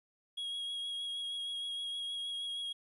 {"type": "tone with vibrato", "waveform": "triangle", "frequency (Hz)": 3300, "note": "G#7", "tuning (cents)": -12, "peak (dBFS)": -35, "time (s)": [0.37, 2.73], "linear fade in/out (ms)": 10, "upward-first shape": "sine", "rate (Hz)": 6.4, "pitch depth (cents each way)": 16, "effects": ["resampled to 32000 Hz", "12-bit"]}